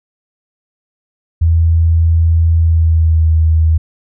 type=tone with pitch glide; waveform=sine; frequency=82.41 to 80.02 Hz; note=E2 to D#2; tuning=0 to +49 cents; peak=-7 dBFS; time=1.41-3.78 s; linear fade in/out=10 ms; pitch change=-51 cents; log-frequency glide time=2.56-3.28 s; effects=none

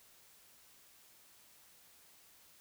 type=silence; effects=white hiss -63 dBFS RMS until 2.6 s

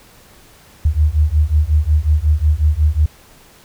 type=beating tone pair; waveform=sine; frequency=73.42 / 78.92 Hz; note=D2 / D#2; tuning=0 / +25 cents; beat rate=5.5 Hz; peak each=-14 dBFS; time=0.85-3.06 s; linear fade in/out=5 ms; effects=pink hiss -46 dBFS RMS until 3.64 s

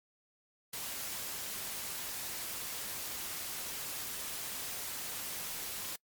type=noise; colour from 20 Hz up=white; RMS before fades=-40 dBFS; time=0.73-5.96 s; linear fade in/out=5 ms; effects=noise-tail reverb RT60 0.1 s tail -26 dB re dry + MP3 96 kbps

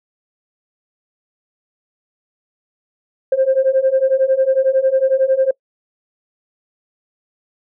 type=beating tone pair; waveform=sine; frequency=523.3 / 534.3 Hz; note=C5 / C5; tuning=0 / +36 cents; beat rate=11 Hz; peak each=-15 / -13 dBFS; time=3.32-5.51 s; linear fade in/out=5 ms; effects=noise-tail reverb RT60 0.1 s tail -25 dB re dry + tanh soft clip ceiling -6 dBFS

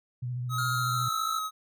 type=tone with vibrato; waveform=sine; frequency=123.7 Hz; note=B2; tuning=3 cents sharp; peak=-30 dBFS; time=0.22-1.09 s; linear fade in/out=10 ms; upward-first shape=square; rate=14 Hz; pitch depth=27 cents each way
type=tone; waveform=square; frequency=1273 Hz; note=D#6; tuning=39 cents sharp; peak=-31 dBFS; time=0.49-1.51 s; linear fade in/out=50 ms
type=tone with pitch glide; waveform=square; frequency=1406 to 1327.1 Hz; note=F6 to E6; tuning=+11 to +11 cents; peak=-31 dBFS; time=0.58-1.39 s; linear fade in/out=5 ms; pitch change=-100 cents; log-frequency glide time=0.73-1.12 s
effects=none

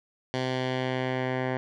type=tone with low-pass filter sweep; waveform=10% pulse; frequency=128.8 Hz; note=C3; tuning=27 cents flat; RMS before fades=-29 dBFS; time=0.34-1.57 s; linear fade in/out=0 ms; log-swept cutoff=4300 to 1800 Hz; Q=1.4; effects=none

